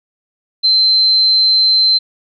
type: tone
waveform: sine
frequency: 4100 Hz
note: C8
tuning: 36 cents flat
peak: -8 dBFS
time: 0.63-1.99 s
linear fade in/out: 20 ms
effects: none